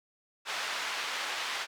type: band-pass noise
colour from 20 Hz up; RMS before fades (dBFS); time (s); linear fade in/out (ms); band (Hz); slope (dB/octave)
pink; -35; 0.45-1.67; 50; 1100 to 4400; 12
effects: none